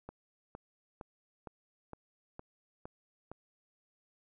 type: click train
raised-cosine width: 1 ms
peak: -30 dBFS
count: 8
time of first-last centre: 0.09-3.316 s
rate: 2.17 Hz
effects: none